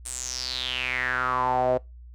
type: tone with band-pass filter sweep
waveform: sawtooth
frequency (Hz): 127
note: B2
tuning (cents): +49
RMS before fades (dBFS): -27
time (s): 0.05-1.78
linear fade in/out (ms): 10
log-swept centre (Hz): 9000 to 560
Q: 6.7
effects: noise-tail reverb RT60 0.2 s tail -22 dB re dry + added 60 Hz sine -42 dBFS peak until 2.14 s